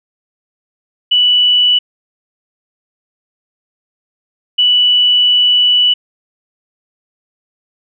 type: tone pair in turn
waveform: sine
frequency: 2960 / 2960 Hz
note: F#7 / F#7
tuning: 0 / 0 cents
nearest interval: unison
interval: 0 cents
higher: neither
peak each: -7 dBFS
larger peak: neither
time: 1.11-1.79 / 4.58-5.94 s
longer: second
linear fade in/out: 10 ms
effects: none